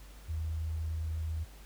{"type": "tone", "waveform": "sine", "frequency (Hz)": 80, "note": "D#2", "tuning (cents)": 49, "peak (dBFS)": -32, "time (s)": [0.28, 1.45], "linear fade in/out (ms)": 20, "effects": ["added 50 Hz sine -49 dBFS peak until 1.65 s", "pink hiss -57 dBFS RMS until 1.65 s"]}